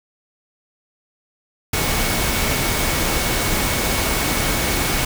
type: tone in noise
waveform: sine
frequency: 2217 Hz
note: C#7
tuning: in tune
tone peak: -30 dBFS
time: 1.73-5.05 s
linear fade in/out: 5 ms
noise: pink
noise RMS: -20 dBFS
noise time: 1.73-5.05 s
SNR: -13 dB
effects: none